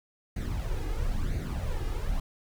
brown noise with flanger, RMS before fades -30 dBFS, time 0.36-2.2 s, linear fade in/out 5 ms, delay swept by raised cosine 0.46 to 2.46 ms, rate 1 Hz, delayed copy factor +0.65, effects none

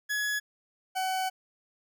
40% pulse tone pair in turn, 1687 / 753 Hz, G#6 / F#5, +27 / +30 cents, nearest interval octave + major second, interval 1397 cents, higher first, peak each -27 dBFS, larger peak neither, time 0.09-0.4 / 0.95-1.3 s, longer second, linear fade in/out 20 ms, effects none

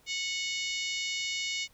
harmonic tone, 734 Hz, F#5, 14 cents flat, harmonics 3 / 4 / 5 / 6 / 7 / 8 / 9 / 10, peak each -35 / -37 / -39 / -41 / -42 / -43 / -44 / -45 dBFS, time 0.06-1.68 s, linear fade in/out 50 ms, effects pink hiss -63 dBFS RMS until 1.73 s

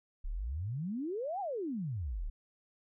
sine exponential two-way sweep, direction up then down, 31 to 830.6 to 31 Hz, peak -34 dBFS, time 0.24-2.3 s, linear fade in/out 10 ms, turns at 1.4 s, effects none

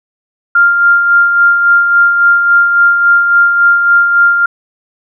sine tone with tremolo, 1396.9 Hz, F6, in tune, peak -3 dBFS, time 0.55-4.46 s, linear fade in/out 5 ms, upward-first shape sine, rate 3.6 Hz, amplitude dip 45%, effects none

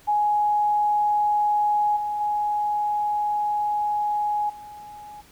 sine tone with level steps, 835 Hz, G#5, 9 cents sharp, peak -18 / -24 / -21 / -38 dBFS, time 0.07-5.22 s, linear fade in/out 20 ms, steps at 1.96 / 2.2 / 4.49 s, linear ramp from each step 10 ms, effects pink hiss -53 dBFS RMS until 5.31 s

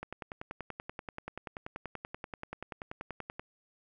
click train, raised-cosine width 0.5 ms, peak -24 dBFS, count 36, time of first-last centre 0.03-3.395 s, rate 10.4 Hz, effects none

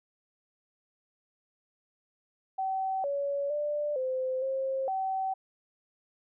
sine tone with pitch steps, 765 / 564 / 591 / 517 / 533 / 765 Hz, G5 / C#5 / D5 / C5 / C5 / G5, -42 / +30 / +11 / -21 / +32 / -42 cents, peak -28 dBFS, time 2.58-5.34 s, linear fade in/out 10 ms, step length 460 ms, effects none

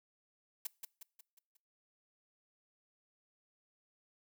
blue noise with echo, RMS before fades -38 dBFS, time 0.65-0.67 s, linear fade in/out 5 ms, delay 180 ms, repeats 5, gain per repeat -6 dB, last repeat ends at 1.57 s, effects noise-tail reverb RT60 0.4 s tail -23 dB re dry

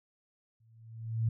sine tone with exponential growth, 113 Hz, A2, 47 cents sharp, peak -24 dBFS, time 0.6-1.29 s, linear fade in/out 5 ms, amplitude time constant 150 ms, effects none

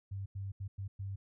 sine tone bursts at uneven times, 98 Hz, G2, in tune, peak -37 dBFS, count 5, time 0.11-0.26 / 0.35-0.52 / 0.6-0.68 / 0.78-0.88 / 0.99-1.16 s, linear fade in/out 10 ms, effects none

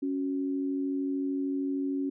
sine tone pair together, 277.2 / 370.4 Hz, C#4 / F#4, 0 / +2 cents, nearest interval perfect fourth, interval 502 cents, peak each -28 / -37 dBFS, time 0.02-2.1 s, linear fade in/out 10 ms, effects none

